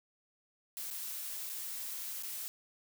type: noise with dropouts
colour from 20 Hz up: blue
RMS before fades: -41 dBFS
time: 0.77-2.48 s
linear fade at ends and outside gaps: 0 ms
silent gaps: 0.903-0.91 / 1.493-1.498 / 2.225-2.233 s
effects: none